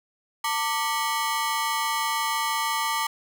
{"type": "ring-modulated tone", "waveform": "sawtooth", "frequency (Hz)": 1039, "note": "C6", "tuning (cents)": -12, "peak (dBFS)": -17, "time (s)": [0.44, 3.07], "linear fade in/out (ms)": 5, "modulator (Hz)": 137, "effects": []}